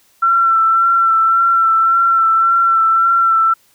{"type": "tone with vibrato", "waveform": "sine", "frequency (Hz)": 1347, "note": "E6", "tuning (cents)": 37, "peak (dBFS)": -9, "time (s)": [0.22, 3.54], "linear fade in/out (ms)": 10, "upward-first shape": "sine", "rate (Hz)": 1.8, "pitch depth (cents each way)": 21, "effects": ["white hiss -54 dBFS RMS until 3.74 s"]}